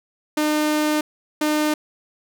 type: tone pair in turn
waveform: sawtooth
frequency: 303.3 / 303.3 Hz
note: D#4 / D#4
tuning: -44 / -44 cents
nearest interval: unison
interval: 0 cents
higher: neither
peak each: -14 dBFS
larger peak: neither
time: 0.37-1.01 / 1.41-1.74 s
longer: first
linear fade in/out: 5 ms
effects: none